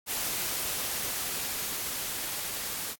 white noise with level ramp, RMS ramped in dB -31 to -35 dBFS, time 0.06-2.96 s, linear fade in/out 50 ms, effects AAC 64 kbps

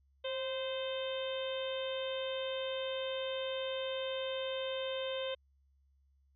harmonic tone with a mistuned harmonic, 518 Hz, C5, 17 cents flat, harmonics 1 / 2 / 3 / 4 / 5 / 6 / 7, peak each -36 / -48 / -50 / -52 / -49 / -44 / -46 dBFS, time 0.24-5.35 s, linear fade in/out 10 ms, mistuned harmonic 1, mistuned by +38 cents, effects added 68 Hz sine -67 dBFS peak until 6.35 s

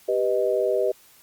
sine chord, G augmented, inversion none, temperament equal, 392 / 493.9 / 622.3 Hz, G4 / B4 / D#5, 0 / 0 / 0 cents, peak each -24 dBFS, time 0.08-0.92 s, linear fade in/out 10 ms, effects white hiss -54 dBFS RMS until 1.22 s + Opus 48 kbps

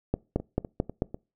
two click trains, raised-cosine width 2 ms, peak -11 / -22 dBFS, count 5 / 4, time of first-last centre 0.14-1.021 / 0.4-1.144 s, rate 4.54 / 4.03 Hz, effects noise-tail reverb RT60 0.3 s tail -24 dB re dry

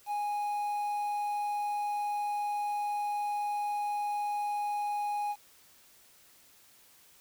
triangle tone with quantisation, 827 Hz, G#5, 8 cents flat, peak -28 dBFS, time 0.06-5.36 s, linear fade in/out 50 ms, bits 9, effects white hiss -60 dBFS RMS until 7.2 s

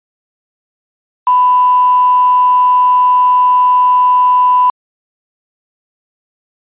sine tone with quantisation, 997 Hz, B5, 16 cents sharp, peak -6 dBFS, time 1.27-4.7 s, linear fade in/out 2 ms, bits 4, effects resampled to 8000 Hz

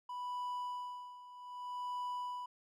triangle tone with tremolo, 987.8 Hz, B5, in tune, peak -35 dBFS, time 0.09-2.46 s, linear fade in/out 5 ms, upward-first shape sine, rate 0.64 Hz, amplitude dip 80%, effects none

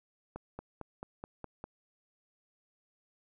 accelerating click train, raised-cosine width 1 ms, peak -27 dBFS, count 7, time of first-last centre 0.36-1.641 s, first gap 230 ms, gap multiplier 0.97, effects none

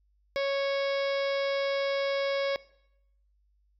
harmonic tone, 553 Hz, C#5, 4 cents flat, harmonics 1 / 2 / 3 / 4 / 5 / 6 / 7 / 8 / 9 / 10, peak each -27 / -39 / -40 / -36 / -49 / -43 / -45 / -49 / -44 / -50 dBFS, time 0.36-2.56 s, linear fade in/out 0 ms, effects noise-tail reverb RT60 0.8 s tail -20 dB re dry + added 50 Hz sine -65 dBFS peak until 3.79 s

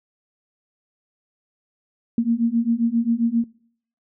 sine beating tone pair, 228.3 / 235.8 Hz, A#3 / A#3, -36 / +20 cents, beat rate 7.5 Hz, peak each -20 dBFS, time 2.18-3.44 s, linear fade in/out 2 ms, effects noise-tail reverb RT60 0.6 s tail -21 dB re dry

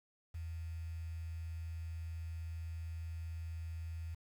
sine tone with quantisation, 82.2 Hz, E2, 4 cents flat, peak -40 dBFS, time 0.34-4.15 s, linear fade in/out 10 ms, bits 10, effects none

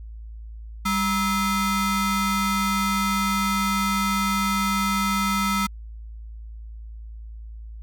35% pulse ring-modulated tone, 751 Hz, F#5, 26 cents sharp, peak -16 dBFS, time 0.85-5.67 s, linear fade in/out 10 ms, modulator 553 Hz, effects added 55 Hz sine -35 dBFS peak until 7.82 s

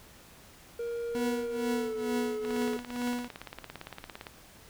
triangle tone with pitch glide, 470 to 428.5 Hz, A#4 to A4, +14 to -46 cents, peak -30 dBFS, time 0.79-2.77 s, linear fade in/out 5 ms, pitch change -160 cents, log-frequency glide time 1.51-2.09 s
40% pulse tone with tremolo, 244 Hz, B3, 21 cents flat, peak -27 dBFS, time 1.15-3.28 s, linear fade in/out 0 ms, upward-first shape triangle, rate 2.2 Hz, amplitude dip 95%
click train, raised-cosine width 0.3 ms, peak -24 dBFS, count 33, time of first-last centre 2.45-4.268 s, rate 17.6 Hz
effects pink hiss -54 dBFS RMS until 4.69 s

